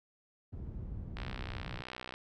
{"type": "low-pass noise", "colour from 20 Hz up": "white", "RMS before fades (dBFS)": -42, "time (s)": [0.52, 1.82], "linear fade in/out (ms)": 10, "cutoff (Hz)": 110, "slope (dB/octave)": 12}
{"type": "click train", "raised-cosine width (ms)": 0.3, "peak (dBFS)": -26, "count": 62, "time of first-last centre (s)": [1.17, 2.14], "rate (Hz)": 62.9}
{"effects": []}